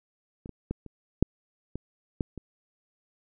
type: clicks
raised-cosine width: 3 ms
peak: -27 / -26 / -17 / -30 / -6 / -21 / -14 / -25 dBFS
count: 8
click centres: 0.459 / 0.493 / 0.71 / 0.863 / 1.226 / 1.756 / 2.208 / 2.377 s
effects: none